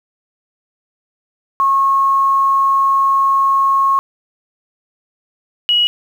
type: tone pair in turn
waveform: sine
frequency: 1090 / 2910 Hz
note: C#6 / F#7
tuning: -29 / -29 cents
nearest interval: octave + perfect fourth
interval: 1700 cents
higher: second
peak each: -10 dBFS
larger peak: neither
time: 1.6-3.99 / 5.69-5.87 s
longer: first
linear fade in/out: 0 ms
effects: 7-bit